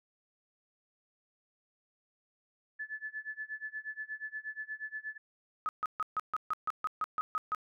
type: tone with tremolo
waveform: sine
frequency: 1733 Hz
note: A6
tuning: 27 cents flat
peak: -35 dBFS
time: 2.79-5.18 s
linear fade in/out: 10 ms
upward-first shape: sine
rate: 8.4 Hz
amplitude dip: 95%
type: tone bursts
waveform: sine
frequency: 1264 Hz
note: D#6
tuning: 27 cents sharp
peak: -29 dBFS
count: 12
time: 5.66-7.548 s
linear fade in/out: 0 ms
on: 29 ms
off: 140 ms
effects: none